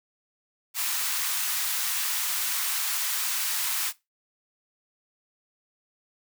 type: high-pass noise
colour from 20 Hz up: white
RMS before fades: -28 dBFS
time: 0.74-3.93 s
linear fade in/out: 50 ms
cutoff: 930 Hz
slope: 24 dB/octave
effects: noise-tail reverb RT60 0.2 s tail -18 dB re dry